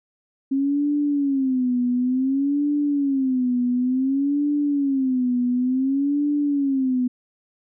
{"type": "tone with vibrato", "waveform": "sine", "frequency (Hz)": 268, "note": "C4", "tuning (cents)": 42, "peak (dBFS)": -18, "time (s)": [0.51, 7.08], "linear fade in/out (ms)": 10, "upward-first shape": "sine", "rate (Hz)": 0.56, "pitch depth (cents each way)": 150, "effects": []}